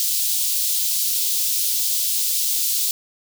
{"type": "high-pass noise", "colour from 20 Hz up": "white", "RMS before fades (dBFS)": -21, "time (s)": [0, 2.91], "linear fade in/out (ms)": 0, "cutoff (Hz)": 3500, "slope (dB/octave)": 24, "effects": []}